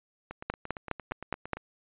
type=two click trains; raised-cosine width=0.5 ms; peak=-24 / -14 dBFS; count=12 / 6; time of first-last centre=0.31-1.57 / 0.5-1.533 s; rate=8.73 / 4.84 Hz; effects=resampled to 8000 Hz